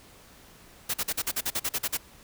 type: noise bursts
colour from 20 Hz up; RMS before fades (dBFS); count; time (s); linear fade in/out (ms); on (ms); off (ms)
white; -28; 12; 0.89-1.974; 10; 50; 44
effects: pink hiss -53 dBFS RMS until 2.23 s